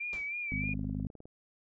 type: tone with vibrato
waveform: sine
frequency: 2349 Hz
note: D7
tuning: in tune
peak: -34 dBFS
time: 0-0.74 s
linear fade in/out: 10 ms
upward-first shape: sine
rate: 3.2 Hz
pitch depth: 64 cents each way
type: noise with exponential decay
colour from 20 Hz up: pink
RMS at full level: -45 dBFS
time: 0.13-0.37 s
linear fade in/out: 0 ms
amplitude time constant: 52 ms
type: harmonic tone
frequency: 51.2 Hz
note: G#1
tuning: 24 cents flat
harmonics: 1 / 2 / 3 / 4 / 5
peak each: -39 / -39 / -39 / -39 / -39 dBFS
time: 0.52-1.07 s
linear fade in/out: 0 ms
type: click train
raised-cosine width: 2 ms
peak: -36 dBFS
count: 13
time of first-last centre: 0.64-1.255 s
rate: 19.5 Hz
effects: resampled to 16000 Hz